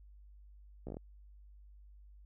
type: slowing click train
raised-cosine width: 2 ms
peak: -30 dBFS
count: 6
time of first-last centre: 0.87-0.969 s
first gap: 15 ms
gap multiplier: 1.14
effects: added 50 Hz sine -54 dBFS peak until 2.25 s